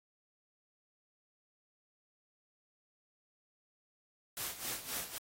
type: noise with tremolo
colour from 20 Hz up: white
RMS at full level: -38 dBFS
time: 4.37-5.18 s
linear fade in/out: 0 ms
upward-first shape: sine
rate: 3.8 Hz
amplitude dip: 75%
effects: AAC 48 kbps